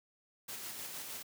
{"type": "noise with tremolo", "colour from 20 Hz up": "white", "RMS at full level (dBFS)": -43, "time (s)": [0.48, 1.23], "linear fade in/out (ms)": 10, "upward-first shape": "square", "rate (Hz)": 6.5, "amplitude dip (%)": 25, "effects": ["high-pass 100 Hz 12 dB/octave"]}